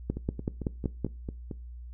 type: two click trains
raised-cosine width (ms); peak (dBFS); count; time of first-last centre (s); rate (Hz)
3; -22 / -15; 7 / 6; 0.17-1.512 / 0.1-1.047; 4.47 / 5.28
effects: noise-tail reverb RT60 0.3 s tail -21 dB re dry + added 60 Hz sine -40 dBFS peak until 1.93 s